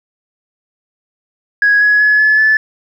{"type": "tone with pitch steps", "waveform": "sine", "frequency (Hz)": [1661.2, 1680.5, 1700, 1719.8, 1739.8], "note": ["G#6", "G#6", "G#6", "A6", "A6"], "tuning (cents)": [0, 20, 40, -40, -20], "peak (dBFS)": -6, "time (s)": [1.62, 2.57], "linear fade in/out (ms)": 2, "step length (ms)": 190, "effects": ["tanh soft clip ceiling -3 dBFS", "8-bit"]}